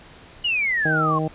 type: exponential sweep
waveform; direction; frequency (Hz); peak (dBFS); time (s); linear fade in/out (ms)
sine; down; 2960 to 1054; -19; 0.44-1.19; 10
type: harmonic tone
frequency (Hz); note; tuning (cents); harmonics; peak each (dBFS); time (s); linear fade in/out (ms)
156.9; D#3; +15; 1 / 2 / 3 / 4 / 5; -24 / -27 / -29 / -30 / -31; 0.85-1.28; 5
effects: pink hiss -46 dBFS RMS until 1.34 s + resampled to 8000 Hz